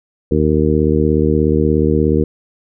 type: harmonic tone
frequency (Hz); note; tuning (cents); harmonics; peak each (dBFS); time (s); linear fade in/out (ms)
76.8; D#2; -22; 1 / 2 / 3 / 4 / 5 / 6; -18 / -18 / -18 / -18 / -18 / -18; 0.31-2.24; 5
effects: none